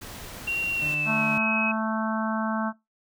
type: noise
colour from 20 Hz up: pink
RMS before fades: -40 dBFS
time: 0.01-0.95 s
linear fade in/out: 10 ms
type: tone with pitch glide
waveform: sine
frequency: 2751 to 2552 Hz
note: F7 to D#7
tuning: -27 to +43 cents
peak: -24 dBFS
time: 0.47-1.72 s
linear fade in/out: 10 ms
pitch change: -130 cents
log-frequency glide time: 0.74-1.23 s
type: tone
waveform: 35% pulse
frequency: 150 Hz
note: D3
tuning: 37 cents sharp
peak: -31 dBFS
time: 0.82-1.38 s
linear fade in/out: 0 ms
type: harmonic tone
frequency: 220 Hz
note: A3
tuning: in tune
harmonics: 1 / 3 / 4 / 5 / 6 / 7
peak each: -27 / -32 / -33 / -34 / -35 / -35 dBFS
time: 1.05-2.73 s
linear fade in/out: 50 ms
effects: noise-tail reverb RT60 0.2 s tail -22 dB re dry